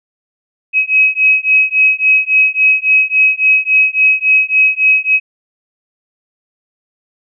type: beating tone pair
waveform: sine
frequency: 2546 / 2549.6 Hz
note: D#7 / D#7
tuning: +39 / +42 cents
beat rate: 3.6 Hz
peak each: -11 dBFS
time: 0.73-5.2 s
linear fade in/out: 50 ms
effects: none